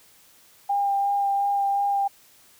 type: tone with vibrato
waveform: sine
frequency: 800 Hz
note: G5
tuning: 35 cents sharp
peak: -20 dBFS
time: 0.69-2.08 s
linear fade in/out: 10 ms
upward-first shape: sine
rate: 2.8 Hz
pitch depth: 13 cents each way
effects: white hiss -55 dBFS RMS until 2.59 s